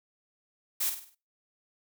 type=noise with echo; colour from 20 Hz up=blue; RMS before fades=-29 dBFS; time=0.8-0.9 s; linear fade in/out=10 ms; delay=50 ms; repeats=5; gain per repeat=-7 dB; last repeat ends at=1.15 s; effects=noise-tail reverb RT60 0.3 s tail -21 dB re dry